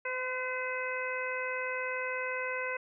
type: harmonic tone with a mistuned harmonic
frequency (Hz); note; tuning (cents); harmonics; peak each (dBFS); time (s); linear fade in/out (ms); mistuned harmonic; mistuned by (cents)
511; C5; -41; 1 / 2 / 3 / 4 / 5; -37 / -40 / -38 / -38 / -40; 0.05-2.77; 5; 3; -16
effects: none